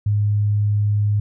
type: tone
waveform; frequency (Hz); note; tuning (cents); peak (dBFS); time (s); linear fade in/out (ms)
sine; 103.83; G#2; 0; -15; 0.06-1.2; 5
effects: none